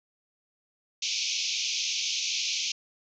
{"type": "band-pass noise", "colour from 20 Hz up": "white", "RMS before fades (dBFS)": -30, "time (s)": [1.02, 2.72], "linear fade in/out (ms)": 5, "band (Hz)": [2300, 6500], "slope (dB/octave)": 96, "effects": []}